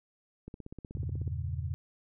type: click train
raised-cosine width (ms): 3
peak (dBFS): -30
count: 14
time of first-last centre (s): 0.48-1.278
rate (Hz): 16.3
type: chord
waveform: sine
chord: E diminished seventh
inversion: none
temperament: equal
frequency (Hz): 82.41 / 98 / 116.54 / 138.59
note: E2 / G2 / Bb2 / Db3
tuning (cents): 0 / 0 / 0 / 0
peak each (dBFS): -35 / -39 / -39 / -39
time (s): 0.95-1.74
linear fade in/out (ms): 0
effects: none